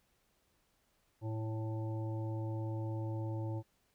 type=harmonic tone; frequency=110.4 Hz; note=A2; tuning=6 cents sharp; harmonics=1 / 3 / 5 / 7 / 8; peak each=-36 / -43 / -48 / -56 / -51 dBFS; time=1.21-3.63 s; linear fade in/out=50 ms; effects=pink hiss -75 dBFS RMS until 3.94 s